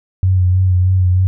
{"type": "tone with vibrato", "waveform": "sine", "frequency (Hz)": 92.1, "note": "F#2", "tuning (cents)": -7, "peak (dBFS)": -9, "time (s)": [0.23, 1.27], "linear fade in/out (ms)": 0, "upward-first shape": "sine", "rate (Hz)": 3.2, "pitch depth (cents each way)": 33, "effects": []}